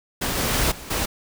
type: noise with level steps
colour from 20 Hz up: pink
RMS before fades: -25 / -23 / -21 / -38 / -24 dBFS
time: 0.21-1.06 s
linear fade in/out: 10 ms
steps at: 0.37 / 0.53 / 0.71 / 0.9 s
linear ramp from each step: 10 ms
effects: none